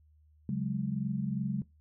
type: chord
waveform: sine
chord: C# suspended fourth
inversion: none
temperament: equal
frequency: 138.59 / 185 / 207.7 Hz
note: C#3 / F#3 / G#3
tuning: 0 / 0 / 0 cents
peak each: -34 dBFS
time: 0.49-1.62 s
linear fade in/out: 2 ms
effects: noise-tail reverb RT60 0.2 s tail -20 dB re dry + added 76 Hz sine -60 dBFS peak until 1.8 s